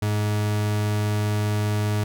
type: tone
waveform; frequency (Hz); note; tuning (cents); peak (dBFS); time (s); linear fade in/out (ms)
40% pulse; 105; G#2; +19; -20; 0.02-2.04; 5
effects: none